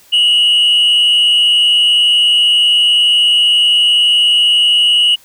sine tone with frequency modulation, 2908 Hz, F#7, 31 cents flat, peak -5 dBFS, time 0.12-5.16 s, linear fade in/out 20 ms, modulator 137 Hz, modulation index 0.5, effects tanh soft clip ceiling -6 dBFS + white hiss -46 dBFS RMS until 5.24 s

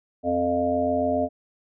harmonic tone with a mistuned harmonic, 87.31 Hz, F2, in tune, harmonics 1 / 3 / 5 / 7 / 8, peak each -36 / -26 / -30 / -24 / -27 dBFS, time 0.23-1.29 s, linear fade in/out 50 ms, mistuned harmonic 5, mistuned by +16 cents, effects none

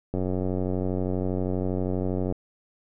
click train, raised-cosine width 2 ms, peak -15 dBFS, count 203, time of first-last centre 0.14-2.324 s, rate 92.5 Hz, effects none

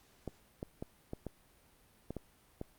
clicks, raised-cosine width 2 ms, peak -26 dBFS, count 8, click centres 0.277 / 0.629 / 0.825 / 1.134 / 1.267 / 2.106 / 2.167 / 2.614 s, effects pink hiss -66 dBFS RMS until 2.78 s + Opus 48 kbps

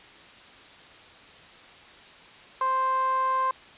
5% pulse tone with low-pass filter, 523.3 Hz, C5, in tune, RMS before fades -25 dBFS, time 2.61-3.51 s, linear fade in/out 2 ms, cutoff 1100 Hz, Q 6.7, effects white hiss -49 dBFS RMS until 3.77 s + resampled to 8000 Hz

